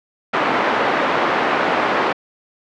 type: band-pass noise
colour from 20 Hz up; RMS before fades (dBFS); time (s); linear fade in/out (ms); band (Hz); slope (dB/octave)
white; -18; 0.33-2.13; 10; 280 to 1300; 12
effects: low-pass 4000 Hz 12 dB/octave